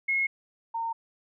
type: tone pair in turn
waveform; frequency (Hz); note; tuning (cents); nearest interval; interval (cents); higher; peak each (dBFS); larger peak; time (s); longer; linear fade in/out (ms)
sine; 2166 / 915.2; C#7 / A#5; -41 / -32; octave + minor third; 1491; first; -23 / -28; first; 0.08-0.27 / 0.74-0.93; neither; 10
effects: none